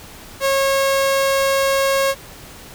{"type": "tone", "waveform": "sawtooth", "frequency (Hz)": 545, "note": "C#5", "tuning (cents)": -29, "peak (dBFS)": -11, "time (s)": [0.4, 2.15], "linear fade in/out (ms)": 50, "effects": ["pink hiss -39 dBFS RMS until 2.74 s"]}